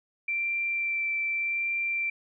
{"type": "tone with vibrato", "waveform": "sine", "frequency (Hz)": 2349, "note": "D7", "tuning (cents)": 0, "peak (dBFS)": -26, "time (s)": [0.28, 2.1], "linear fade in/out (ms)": 5, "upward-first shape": "sine", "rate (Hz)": 0.84, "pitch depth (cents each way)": 10, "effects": []}